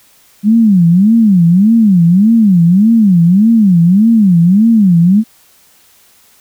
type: tone with vibrato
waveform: sine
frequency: 196.6 Hz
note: G3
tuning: 5 cents sharp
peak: -4 dBFS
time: 0.43-5.24 s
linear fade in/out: 50 ms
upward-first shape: sine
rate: 1.7 Hz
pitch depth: 280 cents each way
effects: white hiss -47 dBFS RMS until 6.4 s